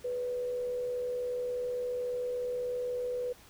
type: tone with frequency modulation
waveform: sine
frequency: 493.9 Hz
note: B4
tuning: in tune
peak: -31 dBFS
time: 0.04-3.33 s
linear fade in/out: 10 ms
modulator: 76.5 Hz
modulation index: 0.23
effects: pink hiss -56 dBFS RMS until 3.49 s